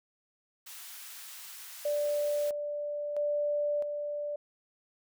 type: high-pass noise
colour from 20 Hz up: white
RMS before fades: -46 dBFS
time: 0.66-2.51 s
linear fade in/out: 10 ms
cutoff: 1100 Hz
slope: 12 dB/octave
type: tone with tremolo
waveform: sine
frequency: 587.3 Hz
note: D5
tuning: in tune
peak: -27 dBFS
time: 1.85-4.36 s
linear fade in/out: 5 ms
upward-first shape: square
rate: 0.76 Hz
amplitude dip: 45%
effects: none